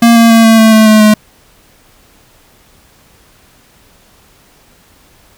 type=tone with pitch steps; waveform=square; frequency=233.1 / 230.2 / 227.3 / 224.4 / 221.5 / 218.7 / 216 / 213.3 Hz; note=A#3 / A#3 / A#3 / A3 / A3 / A3 / A3 / G#3; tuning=0 / -22 / -43 / +34 / +12 / -10 / -32 / +46 cents; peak=-3 dBFS; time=0.02-1.14 s; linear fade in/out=5 ms; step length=140 ms; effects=pink hiss -46 dBFS RMS until 5.37 s